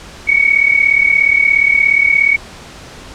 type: tone pair together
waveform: sine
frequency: 2217 / 2254 Hz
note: C#7 / C#7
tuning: 0 / +28 cents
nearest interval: unison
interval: 28 cents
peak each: -11 dBFS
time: 0.27-2.37 s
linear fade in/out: 20 ms
effects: pink hiss -34 dBFS RMS until 3.14 s + low-pass 7000 Hz 12 dB/octave